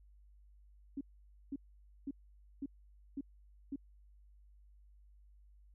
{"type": "tone bursts", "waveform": "sine", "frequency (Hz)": 277.2, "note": "C#4", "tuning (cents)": 0, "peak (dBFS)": -37, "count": 6, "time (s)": [0.97, 3.76], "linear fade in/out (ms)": 5, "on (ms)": 40, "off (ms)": 510, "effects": ["added 50 Hz sine -59 dBFS peak until 5.74 s"]}